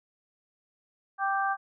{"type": "harmonic tone", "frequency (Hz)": 392, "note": "G4", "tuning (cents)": 0, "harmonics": [2, 3, 4], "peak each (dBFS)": [-28, -30, -31], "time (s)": [1.18, 1.57], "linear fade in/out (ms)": 50, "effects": []}